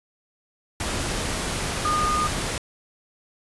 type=tone in noise; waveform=sine; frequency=1221 Hz; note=D#6; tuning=33 cents flat; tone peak=-21 dBFS; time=1.85-2.27 s; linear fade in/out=2 ms; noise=pink; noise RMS=-27 dBFS; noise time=0.8-2.58 s; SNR=+3 dB; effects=resampled to 24000 Hz